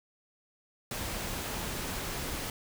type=noise; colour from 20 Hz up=pink; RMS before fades=-36 dBFS; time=0.91-2.5 s; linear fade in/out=2 ms; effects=none